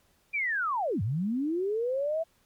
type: linear two-way sweep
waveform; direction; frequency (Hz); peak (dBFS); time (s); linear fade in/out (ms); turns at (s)
sine; down then up; 2418 to 91.4 to 666; -26; 0.33-2.24; 20; 1.02
effects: pink hiss -67 dBFS RMS until 2.45 s + MP3 96 kbps